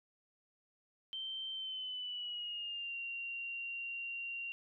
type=tone with pitch glide; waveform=sine; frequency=3118 to 2762 Hz; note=G7 to F7; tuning=-10 to -20 cents; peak=-39 dBFS; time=1.13-4.52 s; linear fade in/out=0 ms; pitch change=-210 cents; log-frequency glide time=1.52-2.96 s; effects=none